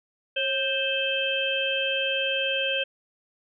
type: harmonic tone with a mistuned harmonic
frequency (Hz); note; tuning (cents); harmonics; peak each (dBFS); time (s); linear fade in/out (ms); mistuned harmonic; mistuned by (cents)
523.3; C5; 0; 1 / 3 / 5 / 6; -29 / -32 / -28 / -28; 0.36-2.84; 10; 1; +62
effects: none